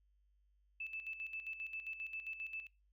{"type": "tone with tremolo", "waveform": "sine", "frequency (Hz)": 2630, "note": "E7", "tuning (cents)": -5, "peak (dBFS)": -40, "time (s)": [0.8, 2.67], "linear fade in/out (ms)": 5, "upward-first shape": "square", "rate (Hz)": 7.5, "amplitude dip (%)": 60, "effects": ["noise-tail reverb RT60 0.3 s tail -21 dB re dry", "added 50 Hz sine -70 dBFS peak until 2.92 s"]}